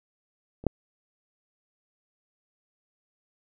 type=clicks; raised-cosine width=2 ms; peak=-28 / -8 dBFS; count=2; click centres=0.64 / 0.667 s; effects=none